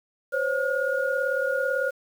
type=tone cluster; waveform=sine; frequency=515 / 553 / 1432 Hz; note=C5 / C#5 / F6; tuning=-28 / -4 / +43 cents; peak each=-27 dBFS; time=0.32-1.91 s; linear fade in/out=20 ms; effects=8-bit